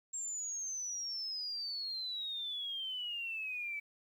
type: exponential sweep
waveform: sine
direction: down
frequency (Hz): 7520 to 2289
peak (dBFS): -37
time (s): 0.13-3.8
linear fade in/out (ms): 10
effects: 11-bit